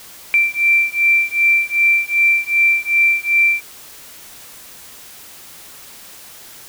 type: beating tone pair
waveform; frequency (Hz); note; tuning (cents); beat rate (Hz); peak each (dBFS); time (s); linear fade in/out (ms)
sine; 2349 / 2351.6; D7 / D7; 0 / +2; 2.6; -15; 0.34-3.61; 0
effects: white hiss -39 dBFS RMS until 6.68 s